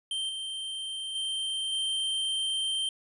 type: tone with level steps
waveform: square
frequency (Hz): 3136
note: G7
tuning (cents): 0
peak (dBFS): -30 / -34 / -30 / -28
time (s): 0.11-2.89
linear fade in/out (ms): 2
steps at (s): 0.29 / 1.15 / 1.72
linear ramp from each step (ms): 5
effects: resampled to 24000 Hz